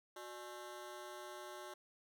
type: ring-modulated tone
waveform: 20% pulse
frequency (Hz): 483.1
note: B4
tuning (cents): -38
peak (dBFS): -40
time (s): 0.16-1.74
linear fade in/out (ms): 5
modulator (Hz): 117
effects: none